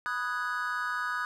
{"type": "chord", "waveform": "triangle", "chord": "G# minor seventh", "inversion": "first", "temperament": "equal", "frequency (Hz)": [987.8, 1244.5, 1480, 1661.2], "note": ["B5", "D#6", "F#6", "G#6"], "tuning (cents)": [0, 0, 0, 0], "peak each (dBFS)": [-37, -32, -32, -35], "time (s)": [0.06, 1.25], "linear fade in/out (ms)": 0, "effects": []}